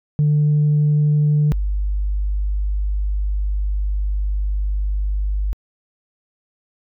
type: tone pair in turn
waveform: sine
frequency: 149 / 49.98 Hz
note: D3 / G1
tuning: +25 / +34 cents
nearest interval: octave + perfect fifth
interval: 1891 cents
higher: first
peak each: -11 / -17 dBFS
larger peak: first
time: 0.19-1.52 / 1.52-5.53 s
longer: second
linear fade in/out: 0 ms
effects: tanh soft clip ceiling -10 dBFS